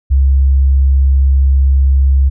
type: tone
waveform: sine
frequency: 67.6 Hz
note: C#2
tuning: 43 cents flat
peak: -6 dBFS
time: 0.1-2.3 s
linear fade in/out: 20 ms
effects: none